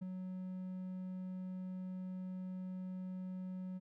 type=tone with ADSR envelope; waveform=triangle; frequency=185 Hz; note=F#3; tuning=in tune; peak=-36 dBFS; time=0.01-3.8 s; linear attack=15 ms; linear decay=7 ms; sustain=-3 dB; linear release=32 ms; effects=none